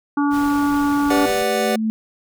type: harmonic tone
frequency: 287.2 Hz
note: D4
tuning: 39 cents flat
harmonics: 1 / 3 / 4 / 5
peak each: -16 / -25 / -26 / -29 dBFS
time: 0.17-1.26 s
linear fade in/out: 5 ms
type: noise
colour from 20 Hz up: pink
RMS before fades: -34 dBFS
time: 0.3-1.45 s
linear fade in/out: 50 ms
type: tone with exponential growth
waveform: sine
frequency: 220 Hz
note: A3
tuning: in tune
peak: -16 dBFS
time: 0.61-1.9 s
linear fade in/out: 0 ms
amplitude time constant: 280 ms
type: chord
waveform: square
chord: G major seventh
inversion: none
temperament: equal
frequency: 392 / 493.9 / 587.3 / 740 Hz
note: G4 / B4 / D5 / F#5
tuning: 0 / 0 / 0 / 0 cents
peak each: -24 dBFS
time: 1.1-1.76 s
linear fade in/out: 5 ms
effects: none